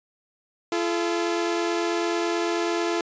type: tone pair together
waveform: sawtooth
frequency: 341.3 / 430.5 Hz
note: F4 / A4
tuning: -40 / -38 cents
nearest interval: major third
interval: 402 cents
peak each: -20 / -25 dBFS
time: 0.72-3.01 s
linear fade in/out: 2 ms
effects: resampled to 16000 Hz